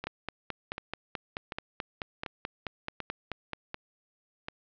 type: two click trains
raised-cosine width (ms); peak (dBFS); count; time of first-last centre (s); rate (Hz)
0.3; -19 / -17; 7 / 17; 0.04-4.484 / 0.07-3.533; 1.35 / 4.62
effects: low-pass 4000 Hz 12 dB/octave